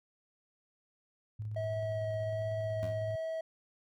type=tone with tremolo; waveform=sine; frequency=106.9 Hz; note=A2; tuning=49 cents flat; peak=-35 dBFS; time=1.39-3.16 s; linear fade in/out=10 ms; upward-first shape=square; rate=16 Hz; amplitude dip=25%
type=tone with vibrato; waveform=triangle; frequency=643 Hz; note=E5; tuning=43 cents flat; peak=-32 dBFS; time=1.56-3.41 s; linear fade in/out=5 ms; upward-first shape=sine; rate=1.3 Hz; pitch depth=10 cents each way
type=tone with exponential decay; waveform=20% pulse; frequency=87.31 Hz; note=F2; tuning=in tune; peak=-33 dBFS; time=2.83-3.08 s; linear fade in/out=0 ms; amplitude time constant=53 ms
effects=none